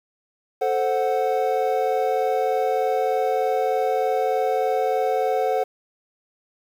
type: chord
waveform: triangle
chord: F# diminished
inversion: first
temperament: equal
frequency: 440 / 523.3 / 740 Hz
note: A4 / C5 / F#5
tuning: 0 / 0 / 0 cents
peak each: -22 / -22 / -21 dBFS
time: 0.61-5.64 s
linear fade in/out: 10 ms
effects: 8-bit

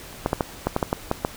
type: clicks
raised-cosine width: 1 ms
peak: -6 dBFS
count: 9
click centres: 0.261 / 0.331 / 0.408 / 0.67 / 0.764 / 0.828 / 0.929 / 1.114 / 1.249 s
effects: pink hiss -41 dBFS RMS until 1.36 s

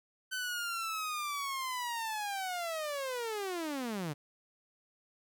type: linear sweep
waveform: sawtooth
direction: down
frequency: 1527 to 138.59 Hz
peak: -31 dBFS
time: 0.31-4.14 s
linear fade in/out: 20 ms
effects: none

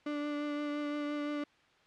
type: tone with vibrato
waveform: 35% pulse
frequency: 293.7 Hz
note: D4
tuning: in tune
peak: -32 dBFS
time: 0.06-1.44 s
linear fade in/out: 5 ms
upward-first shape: triangle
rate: 5.8 Hz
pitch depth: 16 cents each way
effects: white hiss -65 dBFS RMS until 1.86 s + low-pass 3000 Hz 12 dB/octave

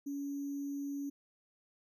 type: tone with sample-and-hold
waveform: sine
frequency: 282.4 Hz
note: C#4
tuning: 32 cents sharp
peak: -36 dBFS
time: 0.06-1.1 s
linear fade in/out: 10 ms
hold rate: 6300 Hz
effects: none

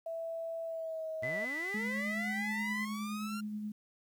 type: tone with pitch glide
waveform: sine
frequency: 659.3 to 636.8 Hz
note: E5 to D#5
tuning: 0 to +40 cents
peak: -36 dBFS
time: 0.06-1.45 s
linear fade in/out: 5 ms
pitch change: -60 cents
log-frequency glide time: 0.64-1.08 s
type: linear sweep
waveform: sawtooth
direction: up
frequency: 103.83 to 1398 Hz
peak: -38 dBFS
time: 1.22-3.41 s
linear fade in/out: 10 ms
type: tone with vibrato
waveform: sine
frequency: 1992 Hz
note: B6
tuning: 14 cents sharp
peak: -35 dBFS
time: 1.23-2.85 s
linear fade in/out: 5 ms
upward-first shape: sine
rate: 5.1 Hz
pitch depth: 21 cents each way
type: tone with tremolo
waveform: sine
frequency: 211.1 Hz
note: G#3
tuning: 29 cents sharp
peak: -35 dBFS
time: 1.74-3.72 s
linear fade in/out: 5 ms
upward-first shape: sine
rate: 9.5 Hz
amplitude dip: 30%
effects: 11-bit

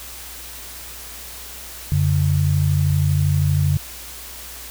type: tone pair together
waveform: sine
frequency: 90.7 / 143.35 Hz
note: F#2 / D3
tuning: -34 / -42 cents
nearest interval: minor sixth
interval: 792 cents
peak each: -18 / -17 dBFS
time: 1.92-3.77 s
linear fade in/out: 0 ms
effects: added 60 Hz sine -42 dBFS peak until 4.7 s + white hiss -36 dBFS RMS until 4.7 s

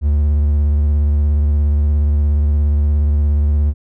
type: tone with vibrato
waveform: triangle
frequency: 73.42 Hz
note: D2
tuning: in tune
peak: -9 dBFS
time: 0.01-3.74 s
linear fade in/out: 50 ms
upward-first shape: sine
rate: 17 Hz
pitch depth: 40 cents each way
effects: none

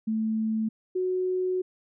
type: tone pair in turn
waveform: sine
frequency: 220 / 368.6 Hz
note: A3 / F#4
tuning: 0 / -7 cents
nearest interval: major sixth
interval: 893 cents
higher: second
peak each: -24 dBFS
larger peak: neither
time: 0.07-0.69 / 0.95-1.62 s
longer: second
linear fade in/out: 10 ms
effects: none

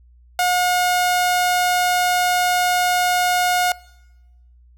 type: tone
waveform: sawtooth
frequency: 720 Hz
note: F#5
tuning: 47 cents flat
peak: -12 dBFS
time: 0.39-3.72 s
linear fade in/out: 2 ms
effects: noise-tail reverb RT60 1.0 s tail -23 dB re dry + added 60 Hz sine -47 dBFS peak until 4.77 s

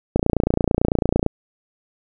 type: click train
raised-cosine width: 2 ms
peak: -3 dBFS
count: 33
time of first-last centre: 0.16-1.263 s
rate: 29 Hz
effects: none

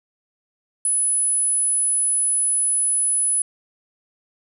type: tone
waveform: sine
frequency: 10100 Hz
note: D#9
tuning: 25 cents sharp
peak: -17 dBFS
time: 0.85-3.42 s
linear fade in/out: 2 ms
effects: none

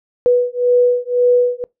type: beating tone pair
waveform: sine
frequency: 490 / 491.9 Hz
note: B4 / B4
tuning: -14 / -7 cents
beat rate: 1.9 Hz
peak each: -14 dBFS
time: 0.26-1.64 s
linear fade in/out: 0 ms
effects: noise-tail reverb RT60 0.2 s tail -26 dB re dry

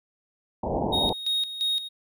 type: low-pass noise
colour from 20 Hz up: white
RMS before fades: -27 dBFS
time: 0.63-1.13 s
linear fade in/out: 5 ms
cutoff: 920 Hz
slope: 96 dB/octave
type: tone with tremolo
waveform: triangle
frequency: 3740 Hz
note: A#7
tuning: 5 cents sharp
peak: -21 dBFS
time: 0.92-1.89 s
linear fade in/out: 20 ms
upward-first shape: square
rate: 2.9 Hz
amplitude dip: 70%
effects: none

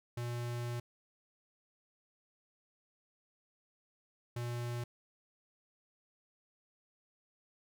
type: tone bursts at uneven times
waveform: square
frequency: 120 Hz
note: B2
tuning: 49 cents flat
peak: -37 dBFS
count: 2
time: 0.17-0.8 / 4.36-4.84 s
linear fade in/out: 5 ms
effects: none

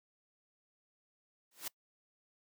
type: noise with exponential growth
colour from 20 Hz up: white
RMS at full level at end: -36 dBFS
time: 1.51-1.68 s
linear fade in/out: 5 ms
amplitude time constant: 36 ms
effects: noise-tail reverb RT60 0.1 s tail -23 dB re dry + high-pass 200 Hz 12 dB/octave

